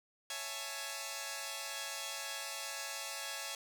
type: chord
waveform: 5% pulse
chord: A major seventh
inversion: first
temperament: equal with one note detuned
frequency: 554.4 / 664.6 / 830.6 / 880 Hz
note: C#5 / E5 / G#5 / A5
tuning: 0 / +14 / 0 / 0 cents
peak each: -34 dBFS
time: 0.3-3.55 s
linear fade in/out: 2 ms
effects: none